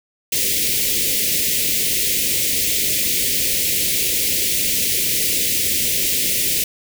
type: band-stop noise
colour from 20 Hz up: white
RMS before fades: -19 dBFS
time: 0.32-6.64 s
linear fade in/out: 5 ms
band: 540 to 2000 Hz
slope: 48 dB/octave
effects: none